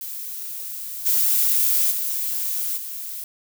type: noise with level steps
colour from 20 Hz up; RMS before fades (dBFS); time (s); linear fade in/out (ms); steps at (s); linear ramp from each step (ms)
violet; -32 / -19 / -25 / -32; 0.01-3.24; 2; 1.05 / 1.9 / 2.76; 20
effects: none